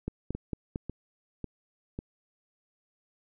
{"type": "two click trains", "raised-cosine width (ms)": 3, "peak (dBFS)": [-19, -22], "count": [4, 4], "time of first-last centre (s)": [[0.08, 0.759], [0.35, 1.989]], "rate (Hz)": [4.42, 1.83], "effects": []}